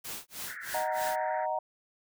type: noise with tremolo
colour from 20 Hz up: white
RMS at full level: -38 dBFS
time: 0.04-1.16 s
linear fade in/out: 10 ms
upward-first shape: sine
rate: 3.2 Hz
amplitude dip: 100%
type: band-pass noise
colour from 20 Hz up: white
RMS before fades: -42 dBFS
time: 0.45-1.47 s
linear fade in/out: 50 ms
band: 1400 to 2000 Hz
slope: 96 dB/octave
type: chord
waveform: sine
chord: D# minor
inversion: none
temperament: just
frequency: 622.3 / 746.7 / 933.4 Hz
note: D#5 / F#5 / A#5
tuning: 0 / +16 / +2 cents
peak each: -33 dBFS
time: 0.74-1.59 s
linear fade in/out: 5 ms
effects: none